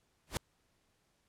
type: noise with exponential growth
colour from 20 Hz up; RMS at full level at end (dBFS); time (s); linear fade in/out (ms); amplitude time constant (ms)
pink; -30; 0.27-0.37; 0; 20
effects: pink hiss -75 dBFS RMS until 1.28 s + low-pass 11000 Hz 12 dB/octave